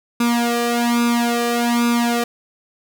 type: tone with flanger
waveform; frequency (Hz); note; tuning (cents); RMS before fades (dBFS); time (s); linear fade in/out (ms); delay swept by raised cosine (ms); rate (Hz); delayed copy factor
sawtooth; 237.3; A#3; +31; -18; 0.2-2.24; 5; 0.8 to 1.68; 1.2; +0.95
effects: none